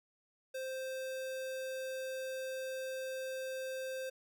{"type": "tone", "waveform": "square", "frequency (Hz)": 523.3, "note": "C5", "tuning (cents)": 0, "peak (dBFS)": -39, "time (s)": [0.54, 4.1], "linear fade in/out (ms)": 10, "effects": []}